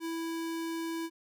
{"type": "tone", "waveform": "square", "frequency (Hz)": 329.6, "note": "E4", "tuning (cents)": 0, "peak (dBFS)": -34, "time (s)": [0, 1.1], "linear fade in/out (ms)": 50, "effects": []}